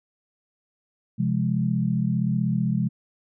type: chord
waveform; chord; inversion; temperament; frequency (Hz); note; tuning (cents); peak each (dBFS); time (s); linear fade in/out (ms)
sine; F minor; second; equal with one note detuned; 130.81 / 172.11 / 207.7; C3 / F3 / Ab3; 0 / -25 / 0; -25; 1.18-2.89; 20
effects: none